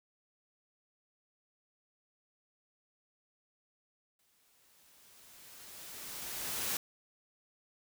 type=noise with exponential growth; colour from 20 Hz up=white; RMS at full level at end=-34 dBFS; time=4.19-6.77 s; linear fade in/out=2 ms; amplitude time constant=560 ms; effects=none